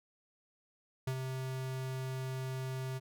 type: tone with ADSR envelope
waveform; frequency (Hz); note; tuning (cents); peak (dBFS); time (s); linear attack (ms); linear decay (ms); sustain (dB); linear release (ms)
square; 130.81; C3; 0; -32; 1.07-3; 6; 68; -5; 31
effects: none